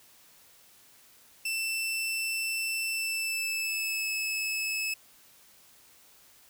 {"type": "tone with pitch glide", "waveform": "sawtooth", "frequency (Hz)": [2668, 2597], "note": ["E7", "E7"], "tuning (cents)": [20, -26], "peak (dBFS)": -26, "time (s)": [1.45, 4.94], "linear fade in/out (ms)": 5, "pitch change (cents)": -46, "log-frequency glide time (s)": [2.92, 4.09], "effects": ["white hiss -58 dBFS RMS until 6.49 s"]}